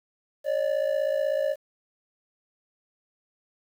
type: ring-modulated tone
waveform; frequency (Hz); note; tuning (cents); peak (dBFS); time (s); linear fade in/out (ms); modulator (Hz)
triangle; 580; D5; -22; -18; 0.44-1.56; 50; 28.1
effects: 9-bit